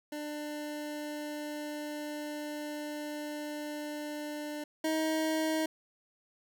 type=tone pair in turn; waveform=25% pulse; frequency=298.1 / 315.8 Hz; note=D4 / D#4; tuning=+26 / +26 cents; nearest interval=minor second; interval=100 cents; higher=second; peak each=-33 / -25 dBFS; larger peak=second; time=0.12-4.64 / 4.84-5.66 s; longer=first; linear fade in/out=5 ms; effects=none